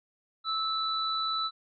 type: tone pair together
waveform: sine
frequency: 1308 / 3970 Hz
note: E6 / B7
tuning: -14 / +8 cents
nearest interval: octave + perfect fifth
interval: 1922 cents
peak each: -30 / -31 dBFS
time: 0.44-1.51 s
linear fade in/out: 50 ms
effects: none